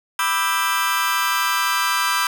sawtooth chord, E minor seventh, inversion second, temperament just, 988.9 / 1186.7 / 1318.5 / 1582.2 Hz, B5 / D6 / E6 / G6, +2 / +18 / 0 / +16 cents, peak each -20 dBFS, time 0.19-2.27 s, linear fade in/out 2 ms, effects none

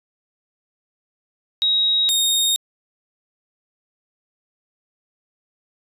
sine / sawtooth tone pair in turn, 3801 / 3706 Hz, A#7 / A#7, +33 / -11 cents, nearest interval unison, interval 44 cents, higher first, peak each -15 / -13 dBFS, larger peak second, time 1.62-2.09 / 2.09-2.56 s, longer neither, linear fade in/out 0 ms, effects resampled to 32000 Hz

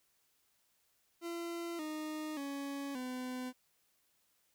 40% pulse tone with pitch steps, 340 / 308.2 / 279.4 / 253.2 Hz, F4 / D#4 / C#4 / B3, -46 / -16 / +14 / +43 cents, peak -38 dBFS, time 1.21-3.53 s, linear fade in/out 50 ms, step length 580 ms, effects white hiss -75 dBFS RMS until 4.54 s

